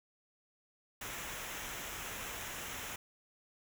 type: noise with comb filter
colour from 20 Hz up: pink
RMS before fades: -43 dBFS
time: 1.01-2.96 s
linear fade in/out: 5 ms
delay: 0.22 ms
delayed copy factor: -0.6
effects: none

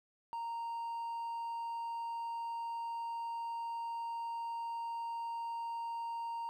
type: tone with hard clipping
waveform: triangle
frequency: 928 Hz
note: A#5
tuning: 8 cents flat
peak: -38 dBFS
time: 0.33-6.49 s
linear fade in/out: 0 ms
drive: 5 dB
effects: none

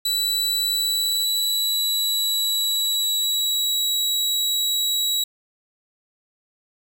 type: tone with pitch glide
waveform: sawtooth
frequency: 3951 to 3885 Hz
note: B7 to B7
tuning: 0 to -29 cents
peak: -17 dBFS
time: 0.05-5.24 s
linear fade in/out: 5 ms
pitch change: -29 cents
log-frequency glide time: 0.64-3.87 s
effects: 8-bit

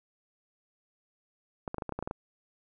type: clicks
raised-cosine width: 1 ms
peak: -20 dBFS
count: 10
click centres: 1.678 / 1.744 / 1.783 / 1.822 / 1.893 / 1.923 / 1.99 / 2.026 / 2.075 / 2.111 s
effects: none

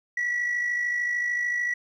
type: tone with amplitude modulation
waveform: sine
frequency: 1941 Hz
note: B6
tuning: 31 cents flat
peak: -20 dBFS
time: 0.17-1.74 s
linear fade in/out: 5 ms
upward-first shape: sine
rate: 53.4 Hz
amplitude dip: 50%
effects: tanh soft clip ceiling -21 dBFS + 10-bit

